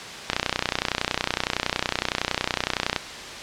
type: click train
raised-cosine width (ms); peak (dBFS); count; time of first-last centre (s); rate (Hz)
0.2; -3; 83; 0.3-2.962; 30.8
effects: white hiss -35 dBFS RMS until 3.42 s + low-pass 5000 Hz 12 dB/octave